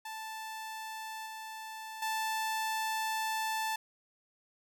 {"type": "tone with level steps", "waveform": "sawtooth", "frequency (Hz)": 880, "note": "A5", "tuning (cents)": 0, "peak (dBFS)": [-36, -38, -28], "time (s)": [0.05, 3.76], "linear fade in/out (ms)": 5, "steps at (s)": [1.26, 2.02], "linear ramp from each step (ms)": 5, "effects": []}